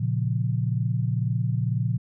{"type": "chord", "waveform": "sine", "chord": "Bb minor", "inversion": "none", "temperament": "equal", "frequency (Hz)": [116.54, 138.59, 174.61], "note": ["Bb2", "Db3", "F3"], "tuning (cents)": [0, 0, 0], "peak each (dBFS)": [-24, -27, -30], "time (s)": [0, 1.98], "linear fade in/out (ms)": 10, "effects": []}